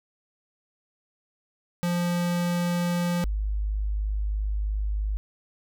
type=tone pair in turn; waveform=square / sine; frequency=174.61 / 51.51 Hz; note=F3 / G#1; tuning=0 / -13 cents; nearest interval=octave + major sixth; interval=2113 cents; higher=first; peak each=-24 dBFS; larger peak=neither; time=1.83-3.24 / 3.24-5.17 s; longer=second; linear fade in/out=0 ms; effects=none